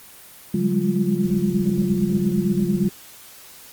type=tone cluster; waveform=sine; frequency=141.5 / 181.3 / 198 / 206.7 / 350.3 Hz; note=C#3 / F#3 / G3 / G#3 / F4; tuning=+36 / -35 / +18 / -8 / +5 cents; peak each=-28 / -23 / -22 / -24 / -26 dBFS; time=0.54-2.89 s; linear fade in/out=5 ms; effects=white hiss -44 dBFS RMS until 3.72 s + Opus 24 kbps